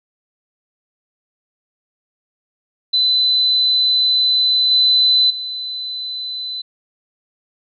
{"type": "tone with level steps", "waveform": "sine", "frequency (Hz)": 4017, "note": "B7", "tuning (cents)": 29, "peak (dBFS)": [-12, -10, -23], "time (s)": [2.93, 6.62], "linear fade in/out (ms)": 10, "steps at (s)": [4.71, 5.3], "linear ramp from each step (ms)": 5, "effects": []}